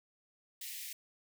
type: high-pass noise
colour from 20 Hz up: white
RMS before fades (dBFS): -44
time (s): 0.61-0.93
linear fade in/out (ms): 5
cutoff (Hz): 1800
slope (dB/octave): 96
effects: none